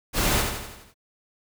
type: noise with echo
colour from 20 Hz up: pink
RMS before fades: -23 dBFS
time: 0.13-0.44 s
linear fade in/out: 50 ms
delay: 84 ms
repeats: 6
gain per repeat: -5 dB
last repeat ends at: 0.944 s
effects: none